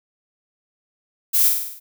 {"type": "noise with echo", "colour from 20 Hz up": "violet", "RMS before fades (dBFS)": -17, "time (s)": [1.33, 1.5], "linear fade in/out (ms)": 20, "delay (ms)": 50, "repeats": 6, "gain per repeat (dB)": -4, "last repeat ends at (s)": 1.8, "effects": []}